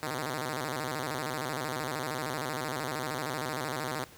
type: tone with vibrato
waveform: 5% pulse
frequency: 140 Hz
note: C#3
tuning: 18 cents sharp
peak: -21 dBFS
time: 0.03-4.04 s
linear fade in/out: 0 ms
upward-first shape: square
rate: 13 Hz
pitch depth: 170 cents each way
effects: pink hiss -53 dBFS RMS until 4.17 s + high-pass 60 Hz 12 dB/octave